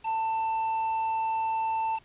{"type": "tone with quantisation", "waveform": "triangle", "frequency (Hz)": 890, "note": "A5", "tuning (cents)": 20, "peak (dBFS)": -24, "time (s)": [0.03, 2], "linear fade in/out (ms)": 50, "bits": 6, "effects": ["pink hiss -59 dBFS RMS until 2.04 s", "resampled to 8000 Hz"]}